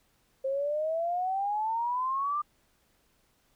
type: exponential sweep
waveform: sine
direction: up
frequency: 528 to 1205 Hz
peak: -27 dBFS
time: 0.44-2.42 s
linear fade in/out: 10 ms
effects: pink hiss -69 dBFS RMS until 3.55 s